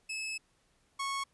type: tone pair in turn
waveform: sawtooth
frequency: 2597 / 1101.4 Hz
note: E7 / C#6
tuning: -26 / -11 cents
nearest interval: octave + minor third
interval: 1485 cents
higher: first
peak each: -32 / -29 dBFS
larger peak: second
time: 0.09-0.38 / 0.99-1.24 s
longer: first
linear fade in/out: 10 ms
effects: pink hiss -71 dBFS RMS until 1.33 s + resampled to 24000 Hz